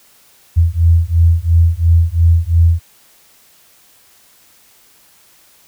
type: beating tone pair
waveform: sine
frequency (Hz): 82.41 / 85.31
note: E2 / F2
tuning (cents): 0 / -40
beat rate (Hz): 2.9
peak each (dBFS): -11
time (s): 0.56-2.8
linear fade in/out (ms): 20
effects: white hiss -49 dBFS RMS until 5.67 s